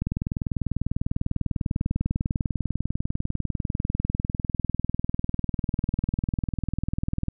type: click train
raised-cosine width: 5 ms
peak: -13 dBFS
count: 147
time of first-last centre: 0.02-7.284 s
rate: 20.1 Hz
effects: none